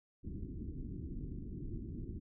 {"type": "low-pass noise", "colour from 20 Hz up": "pink", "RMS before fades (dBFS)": -43, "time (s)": [0.23, 2.2], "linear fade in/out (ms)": 20, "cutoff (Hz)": 350, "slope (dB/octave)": 48, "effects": []}